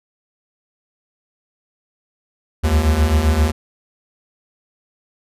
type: beating tone pair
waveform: square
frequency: 70.8 / 78.4 Hz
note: C#2 / D#2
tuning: +37 / +14 cents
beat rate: 7.6 Hz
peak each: -19 / -15 dBFS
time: 2.63-3.52 s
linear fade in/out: 20 ms
effects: resampled to 32000 Hz